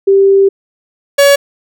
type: tone pair in turn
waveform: sine / 45% pulse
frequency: 392 / 563.8 Hz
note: G4 / C#5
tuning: 0 / +29 cents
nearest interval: tritone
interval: 629 cents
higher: second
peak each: -4 dBFS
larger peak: neither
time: 0.07-0.49 / 1.18-1.36 s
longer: first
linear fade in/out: 10 ms
effects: none